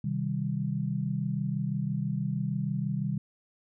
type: chord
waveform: sine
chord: C minor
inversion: none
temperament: just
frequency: 130.81 / 156.98 / 196.22 Hz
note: C3 / Eb3 / G3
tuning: 0 / +16 / +2 cents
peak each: -32 dBFS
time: 0.04-3.18 s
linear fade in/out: 5 ms
effects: none